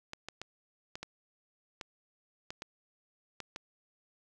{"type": "clicks", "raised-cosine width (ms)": 0.2, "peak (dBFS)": -23, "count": 10, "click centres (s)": [0.134, 0.286, 0.416, 0.955, 1.03, 1.812, 2.505, 2.621, 3.403, 3.561], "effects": []}